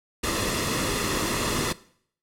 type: noise with comb filter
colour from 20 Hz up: pink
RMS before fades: -26 dBFS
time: 0.23-1.73 s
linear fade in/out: 10 ms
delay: 1.3 ms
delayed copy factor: -0.55
effects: noise-tail reverb RT60 0.6 s tail -19 dB re dry + low-pass 11000 Hz 12 dB/octave